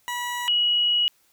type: tone pair in turn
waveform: 20% pulse / sine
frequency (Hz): 972 / 2913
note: B5 / F#7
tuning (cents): -28 / -28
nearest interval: octave + perfect fifth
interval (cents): 1900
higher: second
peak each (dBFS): -22 / -18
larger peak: second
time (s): 0.08-0.48 / 0.48-1.08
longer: second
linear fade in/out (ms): 0
effects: white hiss -63 dBFS RMS until 1.32 s